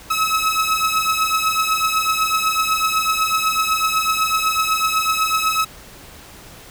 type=beating tone pair; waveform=sawtooth; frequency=1284 / 1292 Hz; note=E6 / E6; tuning=-46 / -35 cents; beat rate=8 Hz; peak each=-16 dBFS; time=0.1-5.65 s; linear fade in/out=10 ms; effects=pink hiss -41 dBFS RMS until 6.7 s